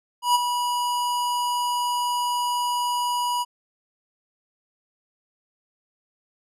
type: tone with ADSR envelope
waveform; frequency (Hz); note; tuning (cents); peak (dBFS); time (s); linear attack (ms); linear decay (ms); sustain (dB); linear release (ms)
square; 973; B5; -26; -15; 0.22-3.45; 130; 21; -8; 33
effects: resampled to 32000 Hz